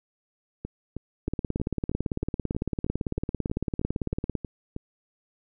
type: two click trains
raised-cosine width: 3 ms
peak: -20 / -14 dBFS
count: 14 / 56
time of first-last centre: 0.65-4.764 / 1.28-4.353 s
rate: 3.16 / 17.9 Hz
effects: none